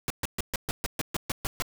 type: noise bursts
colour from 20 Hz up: pink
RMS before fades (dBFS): -29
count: 11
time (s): 0.08-1.622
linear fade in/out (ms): 0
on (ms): 22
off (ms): 130
effects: none